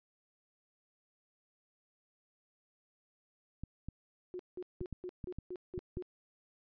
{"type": "clicks", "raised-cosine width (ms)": 5, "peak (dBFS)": -29, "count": 8, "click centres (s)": [3.636, 3.886, 4.813, 4.927, 5.242, 5.386, 5.778, 5.971]}
{"type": "tone bursts", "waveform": "sine", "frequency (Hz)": 362.2, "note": "F#4", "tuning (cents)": -37, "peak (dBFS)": -39, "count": 8, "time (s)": [4.34, 6.024], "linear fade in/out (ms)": 0, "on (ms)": 53, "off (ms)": 180}
{"effects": ["resampled to 11025 Hz"]}